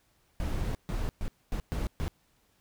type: noise bursts at uneven times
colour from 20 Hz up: brown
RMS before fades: -31 dBFS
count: 6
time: 0.4-0.75 / 0.89-1.09 / 1.21-1.28 / 1.52-1.6 / 1.72-1.87 / 2-2.08 s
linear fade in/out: 0 ms
effects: pink hiss -69 dBFS RMS until 2.6 s